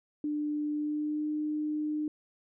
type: tone with pitch glide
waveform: sine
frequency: 297.9 to 302.8 Hz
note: D4 to D#4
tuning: +25 to -47 cents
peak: -29 dBFS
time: 0.24-2.08 s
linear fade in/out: 2 ms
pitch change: +28 cents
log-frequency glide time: 0.71-1.3 s
effects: none